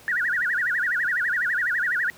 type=tone with vibrato; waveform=sine; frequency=1661.2 Hz; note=G#6; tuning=in tune; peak=-21 dBFS; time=0.08-2.1 s; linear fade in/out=0 ms; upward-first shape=sine; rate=12 Hz; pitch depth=270 cents each way; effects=pink hiss -49 dBFS RMS until 2.17 s + high-pass 80 Hz 12 dB/octave